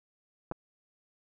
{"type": "clicks", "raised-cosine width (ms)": 1, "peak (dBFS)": [-20, -26], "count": 2, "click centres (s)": [0.514, 0.52], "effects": []}